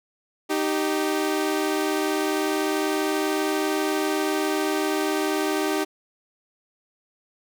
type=tone pair together; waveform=sawtooth; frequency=308.7 / 389 Hz; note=D#4 / G4; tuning=-14 / -13 cents; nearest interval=major third; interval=401 cents; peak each=-21 dBFS; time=0.49-5.85 s; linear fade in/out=20 ms; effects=none